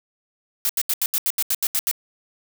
blue noise bursts, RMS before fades -21 dBFS, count 11, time 0.65-1.913 s, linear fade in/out 0 ms, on 43 ms, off 79 ms, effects none

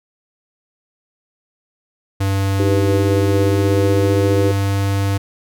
square tone with pitch glide, 97.8 to 98.88 Hz, G2 to G2, -4 to +15 cents, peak -16 dBFS, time 2.2-5.18 s, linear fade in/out 10 ms, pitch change +19 cents, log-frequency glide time 3.05-4.22 s
sine chord, Eb augmented, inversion none, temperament equal, 311.1 / 392 / 493.9 Hz, Eb4 / G4 / B4, 0 / 0 / 0 cents, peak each -20 dBFS, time 2.59-4.52 s, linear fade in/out 10 ms
effects none

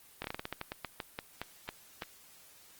slowing click train, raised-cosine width 0.3 ms, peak -20 dBFS, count 16, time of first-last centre 0.22-2.022 s, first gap 23 ms, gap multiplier 1.21, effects white hiss -58 dBFS RMS until 2.79 s + Opus 24 kbps

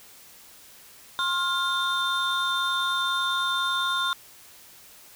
triangle tone cluster, 1062 / 1404 / 3598 Hz, C6 / F6 / A7, +25 / +9 / +38 cents, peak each -25 dBFS, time 1.19-4.13 s, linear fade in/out 0 ms, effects tanh soft clip ceiling -17 dBFS + white hiss -50 dBFS RMS until 5.15 s

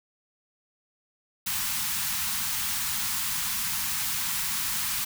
white band-stop noise, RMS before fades -29 dBFS, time 1.46-5.05 s, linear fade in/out 10 ms, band 240 to 840 Hz, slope 48 dB/octave, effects none

